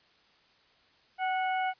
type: harmonic tone with a mistuned harmonic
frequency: 733 Hz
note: F#5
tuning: 16 cents flat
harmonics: 1 / 2 / 3 / 4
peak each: -28 / -36 / -38 / -45 dBFS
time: 1.18-1.74 s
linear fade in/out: 50 ms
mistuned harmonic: 1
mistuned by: +42 cents
effects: white hiss -64 dBFS RMS until 1.79 s + resampled to 11025 Hz